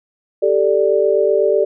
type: chord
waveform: sine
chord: G suspended second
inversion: none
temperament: equal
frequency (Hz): 392 / 440 / 587.3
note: G4 / A4 / D5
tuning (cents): 0 / 0 / 0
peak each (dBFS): -16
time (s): 0.42-1.65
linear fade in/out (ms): 10
effects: none